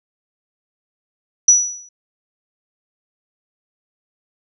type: tone with exponential decay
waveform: sine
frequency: 5890 Hz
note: F#8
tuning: 9 cents flat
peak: -4 dBFS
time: 1.48-1.89 s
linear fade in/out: 5 ms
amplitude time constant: 89 ms
effects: none